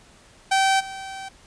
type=tone with level steps; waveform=sawtooth; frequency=773 Hz; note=G5; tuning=24 cents flat; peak=-13 / -29 dBFS; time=0.51-1.29 s; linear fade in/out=10 ms; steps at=0.79 s; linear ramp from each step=20 ms; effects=pink hiss -52 dBFS RMS until 1.46 s + resampled to 22050 Hz